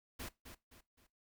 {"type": "noise with echo", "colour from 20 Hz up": "pink", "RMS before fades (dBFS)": -45, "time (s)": [0.19, 0.29], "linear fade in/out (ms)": 10, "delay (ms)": 260, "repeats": 3, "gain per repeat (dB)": -8, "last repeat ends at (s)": 1.07, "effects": ["noise-tail reverb RT60 0.2 s tail -19 dB re dry"]}